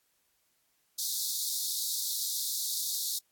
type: high-pass noise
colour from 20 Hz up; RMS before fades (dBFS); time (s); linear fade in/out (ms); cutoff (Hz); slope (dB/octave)
pink; -33; 0.98-3.19; 10; 3700; 96
effects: white hiss -73 dBFS RMS until 3.31 s + AAC 64 kbps